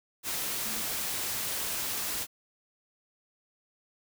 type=tone in noise; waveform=sine; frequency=220 Hz; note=A3; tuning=in tune; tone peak=-44 dBFS; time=0.62-0.85 s; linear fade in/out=50 ms; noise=white; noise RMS=-33 dBFS; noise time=0.23-2.27 s; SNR=-14 dB; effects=none